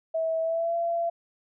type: tone with pitch glide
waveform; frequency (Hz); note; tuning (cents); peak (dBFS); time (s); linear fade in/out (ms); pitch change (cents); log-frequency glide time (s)
sine; 649 to 678.9; E5 to F5; -27 to -49; -24; 0.14-1.1; 10; +78; 0.41-0.75
effects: none